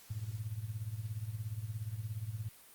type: tone with tremolo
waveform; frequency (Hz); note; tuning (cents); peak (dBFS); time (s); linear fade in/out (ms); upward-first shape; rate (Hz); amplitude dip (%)
sine; 108.5; A2; -24; -33; 0.1-2.49; 5; triangle; 17; 90
effects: white hiss -58 dBFS RMS until 2.74 s + Opus 48 kbps